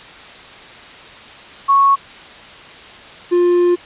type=tone pair in turn; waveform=sine / triangle; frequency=1105 / 352.3 Hz; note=C#6 / F4; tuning=-6 / +15 cents; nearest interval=octave + minor sixth; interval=1979 cents; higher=first; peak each=-8 dBFS; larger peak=neither; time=1.68-1.96 / 3.31-3.76 s; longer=second; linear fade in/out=20 ms; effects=white hiss -37 dBFS RMS until 3.85 s + resampled to 8000 Hz